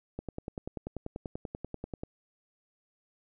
click train, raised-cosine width 2 ms, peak -23 dBFS, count 20, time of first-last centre 0.19-2.035 s, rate 10.3 Hz, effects none

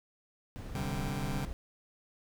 brown noise, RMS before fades -40 dBFS, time 0.56-1.53 s, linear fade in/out 0 ms
sawtooth chord, C suspended second, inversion none, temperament just, 130.81 / 147.16 / 196.22 Hz, C3 / D3 / G3, 0 / +4 / +2 cents, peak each -34 dBFS, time 0.75-1.45 s, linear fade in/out 0 ms
effects none

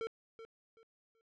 square tone with echo, 451.5 Hz, A4, 45 cents sharp, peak -37 dBFS, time 0.01-0.07 s, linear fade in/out 0 ms, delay 380 ms, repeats 3, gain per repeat -12 dB, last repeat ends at 1.21 s, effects low-pass 3000 Hz 12 dB/octave

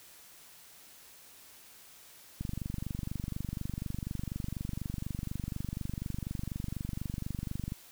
click train, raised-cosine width 5 ms, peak -23 dBFS, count 129, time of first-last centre 2.41-7.721 s, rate 24.1 Hz, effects white hiss -55 dBFS RMS until 7.91 s

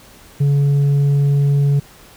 triangle tone with tanh clipping, 141.8 Hz, C#3, 40 cents sharp, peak -12 dBFS, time 0.4-1.8 s, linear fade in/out 10 ms, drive 8 dB, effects pink hiss -44 dBFS RMS until 2.16 s

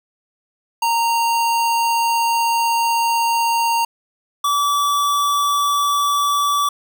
square tone pair in turn, 926 / 1152.9 Hz, A#5 / D6, -12 / -32 cents, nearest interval major third, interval 380 cents, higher second, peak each -16 dBFS, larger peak neither, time 0.82-3.85 / 4.44-6.69 s, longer first, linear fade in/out 5 ms, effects 9-bit

